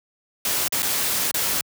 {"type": "noise with dropouts", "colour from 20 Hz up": "white", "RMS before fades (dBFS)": -23, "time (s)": [0.45, 1.61], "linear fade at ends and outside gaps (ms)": 2, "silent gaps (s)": [[0.681, 0.723], [0.822, 0.828], [1.313, 1.342]], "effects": ["high-pass 80 Hz 12 dB/octave"]}